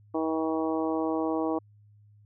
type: harmonic tone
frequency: 159.8 Hz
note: D#3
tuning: 47 cents sharp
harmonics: 2 / 3 / 4 / 5 / 6 / 7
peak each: -28 / -32 / -34 / -36 / -38 / -39 dBFS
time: 0.14-1.59 s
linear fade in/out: 10 ms
effects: added 104 Hz sine -54 dBFS peak until 2.25 s